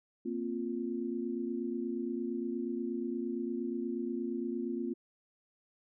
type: chord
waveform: sine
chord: Bb suspended second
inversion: none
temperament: equal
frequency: 233.1 / 261.6 / 349.2 Hz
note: Bb3 / C4 / F4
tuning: 0 / 0 / 0 cents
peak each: -37 / -38 / -37 dBFS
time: 0.25-4.94 s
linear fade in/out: 10 ms
effects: none